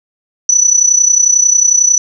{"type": "tone with amplitude modulation", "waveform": "sine", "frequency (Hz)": 5950, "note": "F#8", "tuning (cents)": 9, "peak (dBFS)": -3, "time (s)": [0.49, 1.98], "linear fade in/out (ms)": 2, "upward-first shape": "sine", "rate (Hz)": 31.1, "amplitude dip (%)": 75, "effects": []}